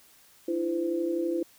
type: tone cluster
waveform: sine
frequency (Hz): 306.3 / 338.2 / 513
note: D#4 / E4 / C5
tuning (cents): -27 / +44 / -34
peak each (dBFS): -35 / -27 / -33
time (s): 0.48-1.43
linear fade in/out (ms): 5
effects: white hiss -58 dBFS RMS until 1.58 s